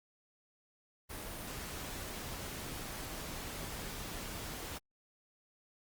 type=noise; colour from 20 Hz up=pink; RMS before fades=-43 dBFS; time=1.09-4.79 s; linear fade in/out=20 ms; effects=Opus 32 kbps